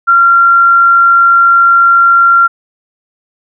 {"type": "tone", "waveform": "sine", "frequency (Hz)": 1377, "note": "F6", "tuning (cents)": -25, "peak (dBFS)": -3, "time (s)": [0.07, 2.48], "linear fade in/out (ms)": 20, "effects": []}